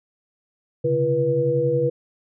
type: tone cluster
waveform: sine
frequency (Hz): 131.2 / 142.1 / 336.8 / 485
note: C3 / C#3 / E4 / B4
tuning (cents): +5 / +43 / +37 / -31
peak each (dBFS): -28 / -25 / -28 / -19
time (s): 0.84-1.9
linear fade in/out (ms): 10
effects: none